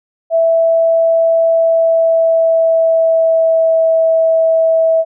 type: tone with pitch glide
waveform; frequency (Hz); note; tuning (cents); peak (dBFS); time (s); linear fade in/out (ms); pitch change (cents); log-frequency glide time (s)
sine; 659 to 650.7; E5 to E5; -1 to -23; -8; 0.3-5.05; 50; -22; 1.49-3.84
effects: none